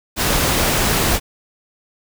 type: noise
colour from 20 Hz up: pink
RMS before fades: -17 dBFS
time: 0.16-1.2 s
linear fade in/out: 50 ms
effects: none